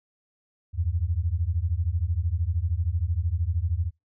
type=beating tone pair; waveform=sine; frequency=78.9 / 91.9 Hz; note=D#2 / F#2; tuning=+25 / -11 cents; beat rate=13 Hz; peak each=-26 dBFS; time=0.73-3.91 s; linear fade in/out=50 ms; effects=noise-tail reverb RT60 0.2 s tail -23 dB re dry